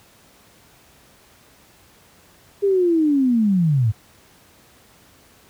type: linear sweep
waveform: sine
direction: down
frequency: 407.3 to 100.4 Hz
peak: -14 dBFS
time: 2.62-3.92 s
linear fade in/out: 20 ms
effects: pink hiss -52 dBFS RMS until 5.49 s + high-pass 60 Hz 12 dB/octave